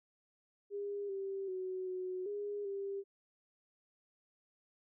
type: tone with pitch steps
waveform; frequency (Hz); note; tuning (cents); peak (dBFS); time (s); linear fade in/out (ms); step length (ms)
sine; 405 / 389.8 / 372.3 / 368.7 / 410.1 / 395.7; G#4 / G4 / F#4 / F#4 / G#4 / G4; -43 / -10 / +11 / -6 / -22 / +16; -37; 0.7-3.04; 50; 390
effects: none